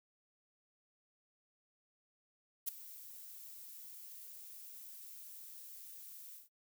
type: noise with ADSR envelope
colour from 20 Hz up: violet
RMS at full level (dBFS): -34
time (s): 2.66-6.49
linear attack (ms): 26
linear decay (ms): 5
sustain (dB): -18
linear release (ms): 150
effects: noise-tail reverb RT60 0.1 s tail -25 dB re dry